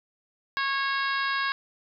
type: harmonic tone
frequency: 548 Hz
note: C#5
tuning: 20 cents flat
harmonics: 2 / 3 / 4 / 5 / 6 / 7 / 8 / 9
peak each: -29 / -28 / -36 / -38 / -40 / -37 / -41 / -40 dBFS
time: 0.57-1.52 s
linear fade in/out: 0 ms
effects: none

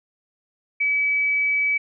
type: tone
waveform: sine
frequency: 2288 Hz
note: D7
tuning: 46 cents flat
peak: -18 dBFS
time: 0.8-1.78 s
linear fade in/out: 10 ms
effects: none

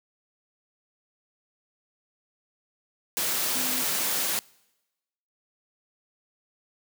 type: tone in noise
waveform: sine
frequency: 255.3 Hz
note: C4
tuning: 42 cents flat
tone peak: -36 dBFS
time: 3.55-3.82 s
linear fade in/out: 0 ms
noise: white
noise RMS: -27 dBFS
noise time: 3.17-4.39 s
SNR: -12 dB
effects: noise-tail reverb RT60 1.0 s tail -25 dB re dry + high-pass 150 Hz 12 dB/octave

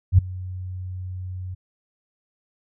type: tone with ADSR envelope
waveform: sine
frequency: 92 Hz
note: F#2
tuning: 9 cents flat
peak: -7 dBFS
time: 0.12-1.55 s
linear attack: 63 ms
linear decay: 8 ms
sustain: -22 dB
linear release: 14 ms
effects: none

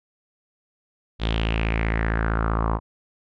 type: tone with low-pass filter sweep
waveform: sawtooth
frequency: 55.4 Hz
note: A1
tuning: 13 cents sharp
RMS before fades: -23 dBFS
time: 1.19-2.8 s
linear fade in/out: 50 ms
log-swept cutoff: 3600 to 1000 Hz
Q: 4.6
effects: none

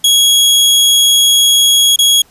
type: tone with dropouts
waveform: sawtooth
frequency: 3322 Hz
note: G#7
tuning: in tune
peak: -3 dBFS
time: 0.04-2.22 s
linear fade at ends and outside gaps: 5 ms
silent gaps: 1.961-1.988 s
effects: pink hiss -48 dBFS RMS until 2.3 s + resampled to 32000 Hz

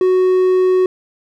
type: tone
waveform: triangle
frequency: 370 Hz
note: F#4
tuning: in tune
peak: -8 dBFS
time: 0.01-0.86 s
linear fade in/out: 2 ms
effects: none

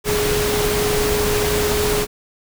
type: tone in noise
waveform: sine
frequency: 418.1 Hz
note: G#4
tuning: 12 cents sharp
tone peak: -19 dBFS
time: 0.04-2.07 s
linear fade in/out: 50 ms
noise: pink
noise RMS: -21 dBFS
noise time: 0.04-2.07 s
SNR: -1 dB
effects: none

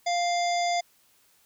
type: harmonic tone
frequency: 698.5 Hz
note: F5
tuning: in tune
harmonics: 1 / 3 / 5 / 7 / 9 / 10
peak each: -24 / -33 / -37 / -36 / -42 / -40 dBFS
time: 0.06-0.81 s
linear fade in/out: 10 ms
effects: white hiss -63 dBFS RMS until 1.45 s

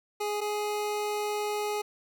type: tone pair in turn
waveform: 25% pulse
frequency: 416.2 / 417.9 Hz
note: G#4 / G#4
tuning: +4 / +11 cents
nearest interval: unison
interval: 7 cents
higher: second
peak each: -25 dBFS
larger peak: neither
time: 0.2-0.41 / 0.41-1.82 s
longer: second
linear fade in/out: 10 ms
effects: none

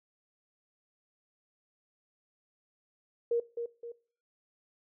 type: tone with echo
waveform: sine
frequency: 470.1 Hz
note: A#4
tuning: 15 cents sharp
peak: -25 dBFS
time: 3.31-3.4 s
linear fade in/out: 5 ms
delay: 260 ms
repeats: 2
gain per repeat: -7 dB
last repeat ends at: 3.92 s
effects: noise-tail reverb RT60 0.4 s tail -20 dB re dry

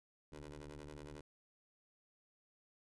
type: ring-modulated tone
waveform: 15% pulse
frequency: 74.5 Hz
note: D2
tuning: 25 cents sharp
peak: -40 dBFS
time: 0.32-1.21 s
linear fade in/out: 5 ms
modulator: 218 Hz
effects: resampled to 24000 Hz

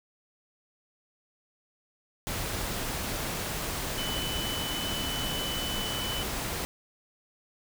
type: tone in noise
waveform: sine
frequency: 3000 Hz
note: F#7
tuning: 23 cents sharp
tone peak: -34 dBFS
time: 3.98-6.23 s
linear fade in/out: 0 ms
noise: pink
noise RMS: -33 dBFS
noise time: 2.27-6.65 s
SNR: -4 dB
effects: none

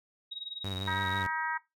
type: tone with tremolo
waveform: sine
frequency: 3800 Hz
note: A#7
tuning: 33 cents sharp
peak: -35 dBFS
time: 0.31-1.23 s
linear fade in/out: 10 ms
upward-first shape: sine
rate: 20 Hz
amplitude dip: 85%
type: tone with vibrato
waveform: sawtooth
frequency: 95.6 Hz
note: G2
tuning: 43 cents flat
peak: -31 dBFS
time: 0.64-1.27 s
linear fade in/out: 5 ms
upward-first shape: sine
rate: 6.2 Hz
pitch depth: 52 cents each way
type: harmonic tone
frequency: 317.3 Hz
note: D#4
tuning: 34 cents sharp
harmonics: 3 / 4 / 5 / 6 / 7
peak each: -32 / -39 / -36 / -38 / -48 dBFS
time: 0.87-1.58 s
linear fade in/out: 10 ms
effects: noise-tail reverb RT60 0.2 s tail -19 dB re dry

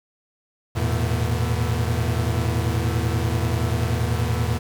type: chord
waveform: 40% pulse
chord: E suspended fourth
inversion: none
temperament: equal with one note detuned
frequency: 82.41 / 110 / 120.37 Hz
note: E2 / A2 / B2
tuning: 0 / 0 / -44 cents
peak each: -24 dBFS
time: 0.75-4.59 s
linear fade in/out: 20 ms
effects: 7-bit

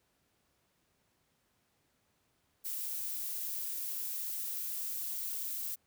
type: noise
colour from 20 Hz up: violet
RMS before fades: -38 dBFS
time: 2.64-5.76 s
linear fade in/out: 20 ms
effects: pink hiss -75 dBFS RMS until 5.86 s + high-pass 60 Hz 12 dB/octave

